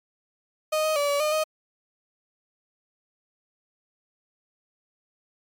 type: tone with pitch steps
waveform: 35% pulse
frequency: 620 / 625 / 576 / 571 / 609 / 624 Hz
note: D#5 / D#5 / D5 / D5 / D#5 / D#5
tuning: -6 / +8 / -34 / -49 / -37 / +5 cents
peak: -20 dBFS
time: 0.72-1.44 s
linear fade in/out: 10 ms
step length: 120 ms
effects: MP3 96 kbps